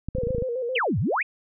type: clicks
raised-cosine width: 5 ms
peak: -17 dBFS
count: 9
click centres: 0.086 / 0.151 / 0.184 / 0.235 / 0.271 / 0.306 / 0.348 / 0.383 / 0.423 s
type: tone with vibrato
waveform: sine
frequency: 493.9 Hz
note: B4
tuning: in tune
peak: -25 dBFS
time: 0.15-0.79 s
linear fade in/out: 10 ms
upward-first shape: square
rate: 7.4 Hz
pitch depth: 76 cents each way
type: exponential two-way sweep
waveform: sine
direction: down then up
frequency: 3313 to 87.3 to 2729 Hz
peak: -21 dBFS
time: 0.75-1.23 s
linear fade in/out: 10 ms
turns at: 0.99 s
effects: none